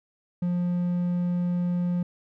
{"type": "tone", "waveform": "triangle", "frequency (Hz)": 176.5, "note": "F3", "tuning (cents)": 19, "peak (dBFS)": -21, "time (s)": [0.42, 2.03], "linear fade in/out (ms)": 5, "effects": []}